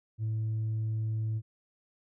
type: tone with tanh clipping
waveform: triangle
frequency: 110 Hz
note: A2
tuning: in tune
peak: -29 dBFS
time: 0.18-1.42 s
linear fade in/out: 50 ms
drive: 6 dB
effects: none